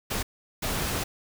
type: noise bursts at uneven times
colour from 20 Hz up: pink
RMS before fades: -29 dBFS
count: 2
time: 0.1-0.23 / 0.62-1.04 s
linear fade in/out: 10 ms
effects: none